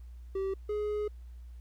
triangle tone pair in turn, 386.6 / 419.1 Hz, G4 / G#4, -24 / +16 cents, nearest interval minor second, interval 140 cents, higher second, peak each -28 / -28 dBFS, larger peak neither, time 0.35-0.54 / 0.69-1.08 s, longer second, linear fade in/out 5 ms, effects added 60 Hz sine -44 dBFS peak until 1.6 s + pink hiss -71 dBFS RMS until 1.6 s

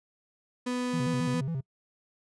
35% pulse tone, 248.3 Hz, B3, 9 cents sharp, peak -27 dBFS, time 0.66-1.41 s, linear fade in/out 10 ms
triangle tone with vibrato, 148.7 Hz, D3, 22 cents sharp, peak -27 dBFS, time 0.93-1.61 s, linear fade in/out 10 ms, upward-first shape square, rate 7.3 Hz, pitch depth 190 cents each way
effects noise-tail reverb RT60 0.1 s tail -25 dB re dry + resampled to 22050 Hz

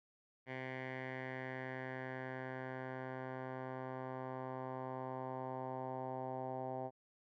10% pulse tone with low-pass filter sweep, 129.9 Hz, C3, 12 cents flat, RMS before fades -44 dBFS, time 0.46-6.91 s, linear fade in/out 50 ms, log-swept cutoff 2200 to 770 Hz, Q 3.2, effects none

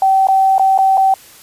sine tone with dropouts, 770 Hz, G5, 31 cents flat, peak -8 dBFS, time 0.02-1.14 s, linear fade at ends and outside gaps 2 ms, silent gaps 0.271-0.285 / 0.582-0.595 / 0.778-0.787 / 0.973-0.977 s, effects white hiss -41 dBFS RMS until 1.42 s + resampled to 32000 Hz

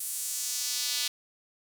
square tone with high-pass filter sweep, 133.4 Hz, C3, 34 cents sharp, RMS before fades -32 dBFS, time 0-1.08 s, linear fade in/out 5 ms, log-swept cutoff 9800 to 3800 Hz, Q 1.6, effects none

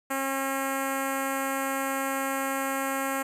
5% pulse tone with notch filter, 270.4 Hz, C#4, 43 cents flat, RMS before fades -29 dBFS, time 0.1-3.23 s, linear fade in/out 10 ms, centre 3700 Hz, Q 0.53, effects resampled to 32000 Hz

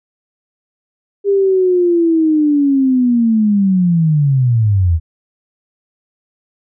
sine linear sweep, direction down, 404.2 to 77.78 Hz, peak -9 dBFS, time 1.24-5 s, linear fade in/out 50 ms, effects none

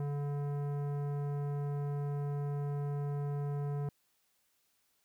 sine tone with tanh clipping, 143.7 Hz, D3, 37 cents flat, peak -35 dBFS, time 0-3.89 s, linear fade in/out 2 ms, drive 15 dB, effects white hiss -75 dBFS RMS until 5.04 s

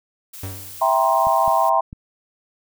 blue noise, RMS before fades -37 dBFS, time 0.33-1.7 s, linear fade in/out 10 ms
45% pulse tone with exponential decay, 95.7 Hz, G2, 41 cents flat, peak -26 dBFS, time 0.43-0.94 s, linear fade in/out 5 ms, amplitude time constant 110 ms
sine chord, C dominant seventh, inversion first, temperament equal with one note detuned, 659.3 / 784 / 947 / 1046.5 Hz, E5 / G5 / Bb5 / C6, 0 / 0 / +27 / 0 cents, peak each -20 dBFS, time 0.81-1.81 s, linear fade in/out 10 ms
clicks, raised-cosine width 5 ms, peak -22 dBFS, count 3, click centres 1.27 / 1.479 / 1.929 s
effects none

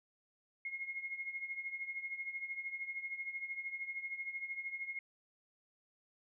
sine tone with tremolo, 2154 Hz, C7, 50 cents sharp, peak -36 dBFS, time 0.65-4.99 s, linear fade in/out 2 ms, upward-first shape triangle, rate 13 Hz, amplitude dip 80%, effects none

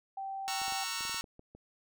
sine tone, 778 Hz, G5, 13 cents flat, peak -36 dBFS, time 0.17-0.84 s, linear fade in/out 5 ms
10% pulse chord, F# dominant seventh, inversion first, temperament just, 925 / 1110 / 1332 / 1480 Hz, A#5 / C#6 / E6 / F#6, -14 / +2 / +18 / 0 cents, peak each -32 / -33 / -31 / -35 dBFS, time 0.48-1.21 s, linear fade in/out 0 ms
clicks, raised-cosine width 2 ms, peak -38 dBFS, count 10, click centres 0.617 / 0.681 / 0.723 / 1.008 / 1.052 / 1.096 / 1.145 / 1.242 / 1.394 / 1.55 s
effects none

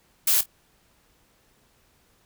blue noise with echo, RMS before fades -20 dBFS, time 0.27-0.41 s, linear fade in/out 5 ms, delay 25 ms, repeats 2, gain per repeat -14 dB, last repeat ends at 0.46 s, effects pink hiss -63 dBFS RMS until 2.25 s

